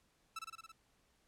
sawtooth tone with echo, 1318.5 Hz, E6, in tune, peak -37 dBFS, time 0.36-0.39 s, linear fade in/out 5 ms, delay 55 ms, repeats 6, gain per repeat -2 dB, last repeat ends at 0.72 s, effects pink hiss -74 dBFS RMS until 1.27 s + low-pass 11000 Hz 12 dB/octave

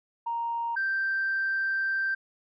sine tone pair in turn, 932.3 / 1567.9 Hz, A#5 / G6, 0 / 0 cents, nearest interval major sixth, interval 900 cents, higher second, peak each -27 / -24 dBFS, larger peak second, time 0.26-0.76 / 0.76-2.15 s, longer second, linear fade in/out 10 ms, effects tanh soft clip ceiling -21 dBFS

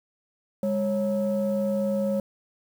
sine tone pair together, 204 / 548.4 Hz, G#3 / C#5, -31 / -19 cents, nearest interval octave + perfect fourth, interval 1712 cents, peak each -24 dBFS, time 0.63-2.2 s, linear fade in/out 2 ms, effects tanh soft clip ceiling -18 dBFS + 8-bit

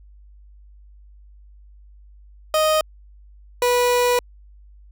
30% pulse tone pair in turn, 622.3 / 489.5 Hz, D#5 / B4, 0 / -15 cents, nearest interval major third, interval 415 cents, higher first, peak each -13 dBFS, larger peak neither, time 2.54-2.81 / 3.62-4.19 s, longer second, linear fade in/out 2 ms, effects added 50 Hz sine -44 dBFS peak until 4.91 s

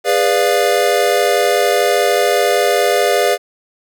square chord, G# diminished seventh, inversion none, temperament equal with one note detuned, 408.9 / 493.9 / 587.3 / 698.5 Hz, G#4 / B4 / D5 / F5, -27 / 0 / 0 / 0 cents, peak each -18 dBFS, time 0.04-3.38 s, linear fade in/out 50 ms, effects none

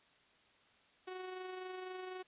sawtooth tone with amplitude modulation, 370 Hz, F#4, in tune, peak -38 dBFS, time 1.07-2.23 s, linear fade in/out 10 ms, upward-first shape sine, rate 24 Hz, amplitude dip 35%, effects white hiss -68 dBFS RMS until 2.27 s + resampled to 8000 Hz

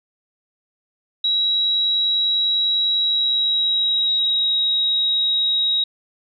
sine tone with pitch glide, 3870 to 3808 Hz, B7 to A#7, -36 to +36 cents, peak -16 dBFS, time 1.24-5.84 s, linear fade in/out 5 ms, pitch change -28 cents, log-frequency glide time 2.97-4.57 s, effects none

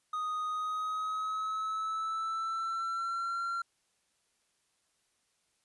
triangle tone with pitch glide, 1244.5 to 1372.9 Hz, D#6 to F6, 0 to -30 cents, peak -30 dBFS, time 0.13-3.62 s, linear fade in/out 5 ms, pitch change +170 cents, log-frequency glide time 0.48-3.41 s, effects white hiss -75 dBFS RMS until 5.64 s + resampled to 24000 Hz

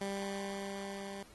15% pulse tone with level ramp, 197.5 Hz, G3, 13 cents sharp, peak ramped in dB -29 to -36 dBFS, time 0.01-1.23 s, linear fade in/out 2 ms, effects pink hiss -60 dBFS RMS until 1.34 s + AAC 32 kbps

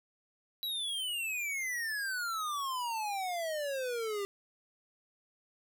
square exponential sweep, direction down, 3951 to 393.5 Hz, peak -34 dBFS, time 0.63-4.25 s, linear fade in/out 0 ms, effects none

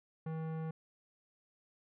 sine tone with tanh clipping, 160 Hz, D#3, 49 cents sharp, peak -39 dBFS, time 0.26-0.71 s, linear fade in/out 5 ms, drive 17 dB, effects none

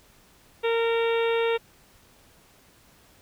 harmonic tone with a mistuned harmonic, 460.2 Hz, A#4, 22 cents flat, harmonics 1 / 2 / 3 / 4 / 5 / 6 / 7 / 8, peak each -22 / -32 / -35 / -37 / -35 / -36 / -42 / -39 dBFS, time 0.63-1.58 s, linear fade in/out 20 ms, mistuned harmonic 7, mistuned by +17 cents, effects pink hiss -57 dBFS RMS until 3.21 s

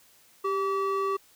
triangle ring-modulated tone, 771 Hz, G5, 29 cents flat, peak -20 dBFS, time 0.44-1.17 s, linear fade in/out 10 ms, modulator 378 Hz, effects white hiss -59 dBFS RMS until 1.35 s

